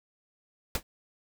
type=noise with exponential decay; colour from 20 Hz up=pink; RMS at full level=-24 dBFS; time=0.75-0.83 s; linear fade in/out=2 ms; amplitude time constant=16 ms; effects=none